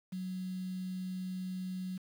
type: tone with quantisation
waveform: sine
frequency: 185 Hz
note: F#3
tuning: in tune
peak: -36 dBFS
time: 0.12-1.98 s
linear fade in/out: 10 ms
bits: 9
effects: none